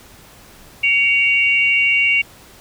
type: tone pair together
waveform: sine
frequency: 2247 / 2767 Hz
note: C#7 / F7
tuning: +23 / -17 cents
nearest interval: major third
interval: 360 cents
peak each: -15 dBFS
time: 0.83-2.22 s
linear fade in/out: 10 ms
effects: pink hiss -44 dBFS RMS until 2.6 s